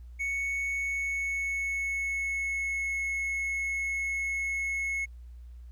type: tone with pitch glide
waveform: triangle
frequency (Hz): 2217 to 2185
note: C#7 to C#7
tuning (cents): 0 to -26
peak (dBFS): -27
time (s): 0.19-5.06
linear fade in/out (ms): 20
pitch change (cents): -26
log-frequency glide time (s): 0.73-3
effects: added 60 Hz sine -43 dBFS peak until 5.71 s + pink hiss -72 dBFS RMS until 5.71 s